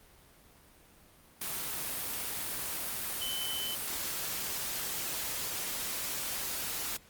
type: tone in noise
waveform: sine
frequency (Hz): 3046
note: F#7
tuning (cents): +50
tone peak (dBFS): -35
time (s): 3.21-3.75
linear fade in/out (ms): 5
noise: white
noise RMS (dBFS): -36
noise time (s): 1.41-6.97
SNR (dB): -2
effects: pink hiss -59 dBFS RMS until 7.09 s + Opus 32 kbps